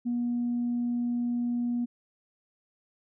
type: tone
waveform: sine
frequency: 240.6 Hz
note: B3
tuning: 45 cents flat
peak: -25 dBFS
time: 0.05-1.86 s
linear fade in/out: 20 ms
effects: tanh soft clip ceiling -22 dBFS